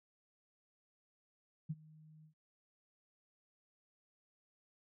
sine tone with ADSR envelope, 155.6 Hz, D#3, in tune, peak -34 dBFS, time 1.69-2.34 s, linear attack 15 ms, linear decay 38 ms, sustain -23 dB, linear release 100 ms, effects none

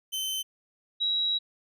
sawtooth / sine tone pair in turn, 3070 / 3868 Hz, G7 / B7, -37 / -37 cents, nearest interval major third, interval 400 cents, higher second, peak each -26 / -24 dBFS, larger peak second, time 0.12-0.43 / 1-1.39 s, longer second, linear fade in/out 20 ms, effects none

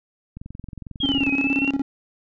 click train, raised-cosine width 5 ms, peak -23 dBFS, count 21, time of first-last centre 0.37-1.275 s, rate 22.1 Hz
sine linear two-way sweep, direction down then up, 3315 to 2517 to 2771 Hz, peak -22 dBFS, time 1-1.71 s, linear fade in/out 10 ms, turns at 1.3 s
triangle tone with tremolo, 275.4 Hz, C#4, 11 cents flat, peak -16 dBFS, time 1.03-1.82 s, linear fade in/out 5 ms, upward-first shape square, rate 17 Hz, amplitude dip 80%
effects resampled to 16000 Hz

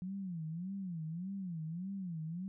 sine tone with vibrato, 176.2 Hz, F3, 16 cents sharp, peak -38 dBFS, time 0.02-2.48 s, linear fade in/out 0 ms, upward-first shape sine, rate 1.7 Hz, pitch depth 200 cents each way, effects none

